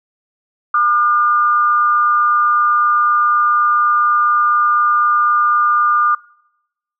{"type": "tone pair together", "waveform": "sine", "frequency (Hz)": [1204, 1431.8], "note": ["D6", "F6"], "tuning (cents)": [43, 43], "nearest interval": "minor third", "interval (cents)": 300, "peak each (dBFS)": [-11, -18], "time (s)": [0.74, 6.15], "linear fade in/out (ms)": 5, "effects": ["noise-tail reverb RT60 0.9 s tail -25 dB re dry"]}